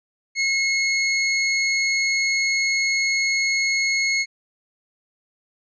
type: tone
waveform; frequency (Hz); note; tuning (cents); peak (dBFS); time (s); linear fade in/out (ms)
sawtooth; 2170; C#7; -37; -15; 0.35-4.26; 50
effects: resampled to 16000 Hz